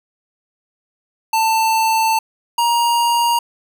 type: tone pair in turn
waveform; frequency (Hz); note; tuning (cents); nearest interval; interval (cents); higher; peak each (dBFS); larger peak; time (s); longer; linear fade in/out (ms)
square; 890 / 942.9; A5 / A#5; +20 / +20; minor second; 100; second; -14; neither; 1.33-2.19 / 2.58-3.39; first; 5
effects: none